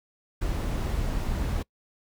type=noise; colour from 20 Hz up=brown; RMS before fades=-28 dBFS; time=0.41-1.63 s; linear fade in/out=10 ms; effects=noise-tail reverb RT60 0.1 s tail -24 dB re dry